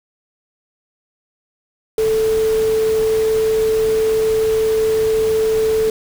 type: tone in noise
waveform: sine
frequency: 440 Hz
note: A4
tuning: in tune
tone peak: -13 dBFS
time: 1.98-5.9 s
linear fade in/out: 2 ms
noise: pink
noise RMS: -30 dBFS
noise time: 1.98-5.9 s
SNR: +14 dB
effects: none